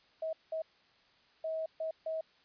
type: tone bursts at uneven times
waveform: sine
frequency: 640 Hz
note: D#5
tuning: 49 cents sharp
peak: -33 dBFS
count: 5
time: 0.22-0.33 / 0.52-0.62 / 1.44-1.66 / 1.8-1.91 / 2.06-2.21 s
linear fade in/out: 5 ms
effects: white hiss -66 dBFS RMS until 2.44 s + resampled to 11025 Hz